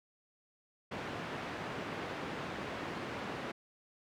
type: band-pass noise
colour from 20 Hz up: pink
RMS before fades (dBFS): -41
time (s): 0.91-3.52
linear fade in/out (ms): 10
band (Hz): 160 to 2400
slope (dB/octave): 12
effects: none